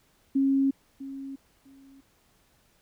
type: tone with echo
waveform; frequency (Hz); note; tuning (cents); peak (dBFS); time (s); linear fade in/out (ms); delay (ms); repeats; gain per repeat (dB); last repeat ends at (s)
sine; 272; C#4; -33; -20; 0.35-0.71; 10; 650; 2; -15; 2.01
effects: pink hiss -65 dBFS RMS until 2.81 s